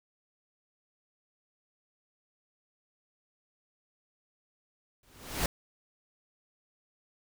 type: noise with exponential growth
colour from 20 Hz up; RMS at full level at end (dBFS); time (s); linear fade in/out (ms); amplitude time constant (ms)
pink; -27; 5.03-5.46; 2; 92
effects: none